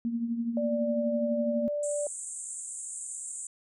sine tone with tremolo, 233.1 Hz, A#3, in tune, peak -25 dBFS, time 0.05-1.68 s, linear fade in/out 0 ms, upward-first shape triangle, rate 12 Hz, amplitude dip 65%
sine tone, 587.3 Hz, D5, in tune, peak -28 dBFS, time 0.57-2.07 s, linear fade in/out 2 ms
white band-pass noise, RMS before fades -39 dBFS, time 1.83-3.47 s, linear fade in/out 2 ms, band 7100 to 9100 Hz, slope 96 dB/octave
effects none

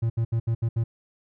triangle tone bursts at uneven times, 114.5 Hz, A#2, 31 cents flat, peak -19 dBFS, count 6, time 0.02-0.1 / 0.17-0.25 / 0.32-0.4 / 0.47-0.55 / 0.62-0.69 / 0.76-0.84 s, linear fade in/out 10 ms, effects none

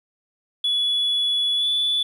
sine tone with pitch glide, 3407 to 3461 Hz, G#7 to A7, +44 to -29 cents, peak -17 dBFS, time 0.64-2.03 s, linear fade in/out 5 ms, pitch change +27 cents, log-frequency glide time 1.56-1.67 s, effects tanh soft clip ceiling -16 dBFS + 9-bit

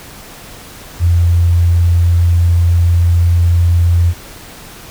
sine tone, 86.1 Hz, F2, 24 cents flat, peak -7 dBFS, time 0.99-4.14 s, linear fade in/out 50 ms, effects pink hiss -34 dBFS RMS until 4.9 s

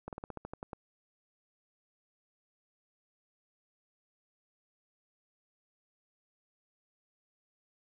slowing click train, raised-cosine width 1 ms, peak -26 dBFS, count 10, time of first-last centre 0.08-0.732 s, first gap 48 ms, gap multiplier 1.1, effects none

